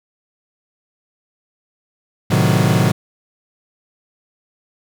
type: chord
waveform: 40% pulse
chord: A diminished seventh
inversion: none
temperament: equal with one note detuned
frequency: 110 / 129.53 / 155.56 / 185 Hz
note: A2 / C3 / Eb3 / Gb3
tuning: 0 / -17 / 0 / 0 cents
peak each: -17 dBFS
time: 2.3-2.92 s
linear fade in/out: 10 ms
effects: none